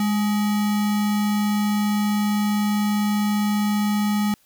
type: tone with sample-and-hold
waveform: sine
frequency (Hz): 207.4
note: G#3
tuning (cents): -2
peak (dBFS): -18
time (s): 0-4.34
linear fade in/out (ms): 2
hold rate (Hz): 1050
effects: white hiss -60 dBFS RMS until 4.45 s